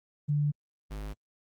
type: tone pair in turn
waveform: sine / square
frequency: 146.83 / 51.46 Hz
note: D3 / G#1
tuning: 0 / -15 cents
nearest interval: octave + tritone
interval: 1815 cents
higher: first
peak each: -24 / -36 dBFS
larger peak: first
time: 0.28-0.52 / 0.9-1.14 s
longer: neither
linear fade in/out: 20 ms
effects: Opus 32 kbps